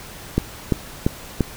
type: click train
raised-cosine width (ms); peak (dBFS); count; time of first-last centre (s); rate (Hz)
3; -3; 4; 0.38-1.407; 2.92
effects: pink hiss -38 dBFS RMS until 1.56 s